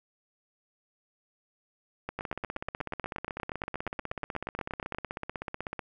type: two click trains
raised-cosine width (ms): 0.5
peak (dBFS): -19 / -19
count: 59 / 25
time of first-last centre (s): 2.19-5.792 / 2.09-4.947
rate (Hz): 16.1 / 8.4
effects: none